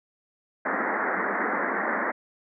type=band-pass noise; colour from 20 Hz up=white; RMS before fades=-27 dBFS; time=0.65-2.12 s; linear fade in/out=10 ms; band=190 to 2000 Hz; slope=96 dB/octave; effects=none